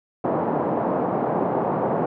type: band-pass noise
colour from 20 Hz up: white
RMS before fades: -23 dBFS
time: 0.24-2.06 s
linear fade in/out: 5 ms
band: 140 to 850 Hz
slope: 24 dB/octave
effects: none